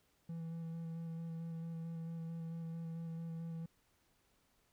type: tone with vibrato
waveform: triangle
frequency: 165.1 Hz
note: E3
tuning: 3 cents sharp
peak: -39 dBFS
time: 0.29-3.66 s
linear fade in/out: 5 ms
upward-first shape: square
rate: 4.5 Hz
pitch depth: 12 cents each way
effects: pink hiss -75 dBFS RMS until 4.72 s